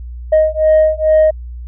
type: beating tone pair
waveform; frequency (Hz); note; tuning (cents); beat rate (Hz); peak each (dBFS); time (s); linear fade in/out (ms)
sine; 623 / 625.3; D#5 / D#5; +2 / +8; 2.3; -10; 0.32-1.31; 10
effects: tanh soft clip ceiling -4 dBFS + added 60 Hz sine -25 dBFS peak until 1.67 s